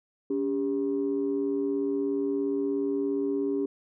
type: tone pair together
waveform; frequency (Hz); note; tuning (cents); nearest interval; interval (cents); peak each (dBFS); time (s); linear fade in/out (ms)
sine; 282.3 / 399.3; C#4 / G4; +32 / +32; tritone; 600; -27; 0.3-3.66; 5
effects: tanh soft clip ceiling -19 dBFS